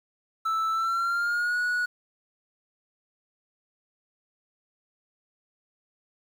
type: tone with pitch glide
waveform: triangle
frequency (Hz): 1318.5 to 1463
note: E6 to F#6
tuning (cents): 0 to -20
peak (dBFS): -22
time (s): 0.45-1.86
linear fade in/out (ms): 10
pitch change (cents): +180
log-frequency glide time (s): 0.71-1.58
effects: 9-bit